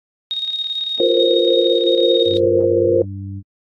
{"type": "tone with tremolo", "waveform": "sine", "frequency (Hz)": 3729, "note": "A#7", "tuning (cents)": 0, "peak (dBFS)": -18, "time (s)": [0.31, 2.37], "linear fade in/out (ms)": 0, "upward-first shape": "square", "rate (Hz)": 18, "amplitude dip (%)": 50}
{"type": "chord", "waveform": "sine", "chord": "F suspended fourth", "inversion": "none", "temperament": "equal", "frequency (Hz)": [349.2, 466.2, 523.3], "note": ["F4", "Bb4", "C5"], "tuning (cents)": [0, 0, 0], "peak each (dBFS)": -17, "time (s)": [1, 3.02], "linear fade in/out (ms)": 2}
{"type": "harmonic tone", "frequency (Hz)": 98, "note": "G2", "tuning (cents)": 0, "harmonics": [1, 2, 3], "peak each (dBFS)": [-26, -34, -36], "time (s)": [2.25, 3.43], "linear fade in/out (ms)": 50}
{"effects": ["AAC 32 kbps"]}